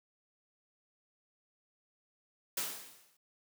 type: noise with exponential decay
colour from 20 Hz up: white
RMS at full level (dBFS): -33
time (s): 2.57-3.17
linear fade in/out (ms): 5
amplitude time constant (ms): 130
effects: high-pass 150 Hz 12 dB/octave